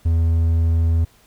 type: tone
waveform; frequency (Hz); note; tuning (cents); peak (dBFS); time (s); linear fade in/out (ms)
triangle; 82.41; E2; 0; -12; 0.05-1.05; 10
effects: pink hiss -54 dBFS RMS until 1.26 s